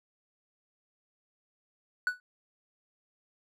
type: tone with exponential decay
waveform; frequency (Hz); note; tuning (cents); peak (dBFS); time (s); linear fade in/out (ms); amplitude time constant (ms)
triangle; 1480; F#6; 0; -20; 2.07-2.2; 1; 27
effects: none